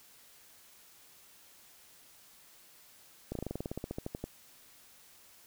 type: slowing click train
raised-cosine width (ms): 2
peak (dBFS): -23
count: 17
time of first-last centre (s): 3.32-4.24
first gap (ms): 33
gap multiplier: 1.07
effects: white hiss -59 dBFS RMS until 5.46 s